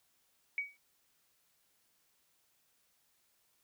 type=tone with exponential decay; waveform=sine; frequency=2260 Hz; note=C#7; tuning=33 cents sharp; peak=-29 dBFS; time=0.58-0.77 s; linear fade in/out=1 ms; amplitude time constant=41 ms; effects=white hiss -74 dBFS RMS until 3.63 s